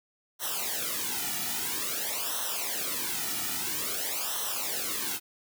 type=noise with flanger; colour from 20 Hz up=white; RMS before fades=-32 dBFS; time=0.39-5.2 s; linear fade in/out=50 ms; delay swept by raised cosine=0.42 to 1.92 ms; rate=0.5 Hz; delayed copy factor=-0.85; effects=none

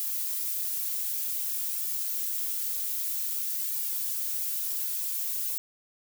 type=noise with flanger; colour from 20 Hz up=violet; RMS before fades=-31 dBFS; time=0-5.58 s; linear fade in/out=0 ms; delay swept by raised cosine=1.9 to 5.7 ms; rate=0.53 Hz; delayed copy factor=-0.8; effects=none

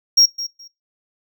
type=tone with echo; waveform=triangle; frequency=5588 Hz; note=F8; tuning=in tune; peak=-7 dBFS; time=0.17-0.26 s; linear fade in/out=10 ms; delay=210 ms; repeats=2; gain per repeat=-15 dB; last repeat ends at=0.68 s; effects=noise-tail reverb RT60 0.2 s tail -22 dB re dry

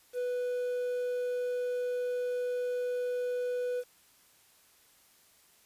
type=tone with quantisation; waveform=triangle; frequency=493.9 Hz; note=B4; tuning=in tune; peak=-28 dBFS; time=0.13-3.84 s; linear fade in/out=50 ms; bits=9; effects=white hiss -63 dBFS RMS until 5.65 s + resampled to 32000 Hz

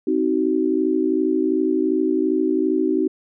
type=chord; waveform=sine; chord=C diminished; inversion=none; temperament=just; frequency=261.6 / 314 / 376.7 Hz; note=C4 / Eb4 / Gb4; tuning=0 / +16 / +31 cents; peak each=-23 / -20 / -21 dBFS; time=0.07-3.08 s; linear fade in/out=5 ms; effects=none

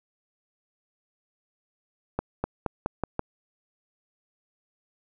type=accelerating click train; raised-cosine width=1 ms; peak=-12 dBFS; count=6; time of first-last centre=2.19-3.194 s; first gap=250 ms; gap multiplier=0.89; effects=none

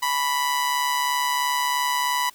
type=tone with amplitude modulation; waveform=sawtooth; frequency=987.8 Hz; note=B5; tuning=in tune; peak=-15 dBFS; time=0.02-2.3 s; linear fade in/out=10 ms; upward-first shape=sine; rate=143 Hz; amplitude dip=50%; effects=white hiss -52 dBFS RMS until 2.34 s

